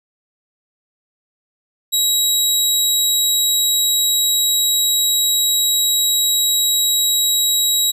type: tone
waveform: 20% pulse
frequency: 3852 Hz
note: B7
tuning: 44 cents flat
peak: -8 dBFS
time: 1.92-7.92 s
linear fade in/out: 20 ms
effects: none